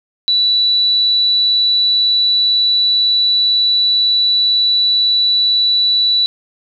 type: tone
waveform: sine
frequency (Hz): 3951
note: B7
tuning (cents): 0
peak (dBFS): -10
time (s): 0.28-6.26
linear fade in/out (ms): 0
effects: none